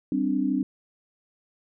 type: chord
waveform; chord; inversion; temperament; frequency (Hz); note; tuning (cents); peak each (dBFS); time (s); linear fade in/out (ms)
sine; G suspended fourth; none; just; 196 / 261.3 / 294; G3 / C4 / D4; 0 / -2 / +2; -29 / -25 / -26; 0.12-0.63; 2
effects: none